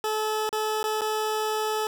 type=tone with dropouts; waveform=20% pulse; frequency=431.8 Hz; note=A4; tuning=33 cents flat; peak=-20 dBFS; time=0.04-1.87 s; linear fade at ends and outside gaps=1 ms; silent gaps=0.492-0.528 / 0.83-0.84 / 1.01-1.017 s; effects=none